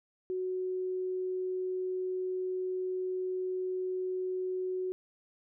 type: tone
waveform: sine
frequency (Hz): 370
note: F#4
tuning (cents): 0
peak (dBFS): -31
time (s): 0.3-4.92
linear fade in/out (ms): 0
effects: none